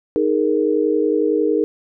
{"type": "chord", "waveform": "sine", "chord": "D# suspended fourth", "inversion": "none", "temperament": "equal", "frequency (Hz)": [311.1, 415.3, 466.2], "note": ["D#4", "G#4", "A#4"], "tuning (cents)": [0, 0, 0], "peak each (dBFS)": -19, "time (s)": [0.16, 1.64], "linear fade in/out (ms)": 0, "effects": []}